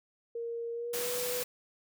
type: tone with pitch glide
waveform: sine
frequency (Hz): 466.2 to 493.1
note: A#4 to B4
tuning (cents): 0 to -3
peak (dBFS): -34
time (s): 0.35-1.43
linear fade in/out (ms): 5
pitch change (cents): +97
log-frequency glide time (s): 0.73-1.15
type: high-pass noise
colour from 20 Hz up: white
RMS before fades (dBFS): -36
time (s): 0.93-1.44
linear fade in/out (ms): 10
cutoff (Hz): 110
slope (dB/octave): 48
effects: none